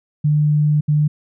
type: tone bursts at uneven times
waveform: sine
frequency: 149.7 Hz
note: D3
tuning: 33 cents sharp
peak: -12 dBFS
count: 2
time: 0.24-0.81 / 0.88-1.08 s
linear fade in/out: 10 ms
effects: none